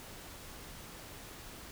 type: silence
effects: pink hiss -49 dBFS RMS until 1.71 s